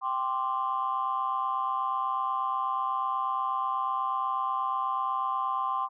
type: chord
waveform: sine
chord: G suspended fourth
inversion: none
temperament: equal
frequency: 784 / 1046.5 / 1174.7 Hz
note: G5 / C6 / D6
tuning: 0 / 0 / 0 cents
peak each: -33 / -28 / -32 dBFS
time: 0.01-5.89 s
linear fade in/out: 50 ms
effects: tanh soft clip ceiling -19 dBFS